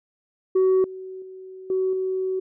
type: tone with level steps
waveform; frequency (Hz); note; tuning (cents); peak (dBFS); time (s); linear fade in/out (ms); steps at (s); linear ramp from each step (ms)
sine; 376; F#4; +28; -13 / -33 / -37 / -19 / -22; 0.55-2.4; 10; 0.84 / 1.22 / 1.7 / 1.93; 2
effects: tanh soft clip ceiling -14 dBFS